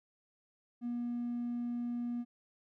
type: tone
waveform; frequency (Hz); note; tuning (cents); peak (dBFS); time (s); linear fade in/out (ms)
triangle; 239.9; A#3; +50; -31; 0.81-2.25; 50
effects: tanh soft clip ceiling -30 dBFS